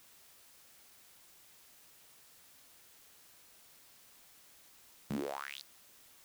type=tone with high-pass filter sweep; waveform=sawtooth; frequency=69.6 Hz; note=C#2; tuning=8 cents sharp; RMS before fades=-40 dBFS; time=5.1-5.62 s; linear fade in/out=0 ms; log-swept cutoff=160 to 4700 Hz; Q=6.1; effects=white hiss -61 dBFS RMS until 6.24 s